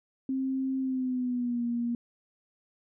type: tone with pitch glide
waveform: sine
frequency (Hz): 264.8 to 237.3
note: C4 to A#3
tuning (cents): +21 to +31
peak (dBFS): -27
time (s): 0.29-1.95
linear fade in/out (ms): 2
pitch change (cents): -190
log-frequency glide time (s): 0.79-1.64
effects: none